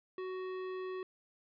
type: tone with hard clipping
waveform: sine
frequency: 372.3 Hz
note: F#4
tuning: 11 cents sharp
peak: -40 dBFS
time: 0.18-1.03 s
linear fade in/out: 2 ms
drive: 14 dB
effects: resampled to 11025 Hz